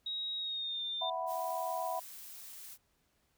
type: tone with pitch glide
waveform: sine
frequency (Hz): 3800 to 3597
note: A#7 to A7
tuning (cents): +33 to +37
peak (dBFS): -35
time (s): 0.06-1.1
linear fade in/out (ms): 5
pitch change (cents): -96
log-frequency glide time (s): 0.36-0.84
type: chord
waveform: sine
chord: E suspended second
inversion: none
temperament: equal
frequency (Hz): 659.3 / 740 / 987.8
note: E5 / F#5 / B5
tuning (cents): 0 / 0 / 0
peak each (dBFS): -38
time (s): 1.01-2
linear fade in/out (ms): 10
type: noise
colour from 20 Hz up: blue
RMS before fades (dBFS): -49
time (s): 1.26-2.78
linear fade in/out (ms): 50
effects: pink hiss -75 dBFS RMS until 3.37 s